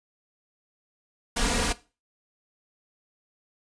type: noise with comb filter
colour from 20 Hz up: pink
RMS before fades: -25 dBFS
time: 1.36-1.73 s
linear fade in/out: 10 ms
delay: 4.2 ms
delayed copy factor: +0.95
effects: noise-tail reverb RT60 0.3 s tail -17 dB re dry + resampled to 22050 Hz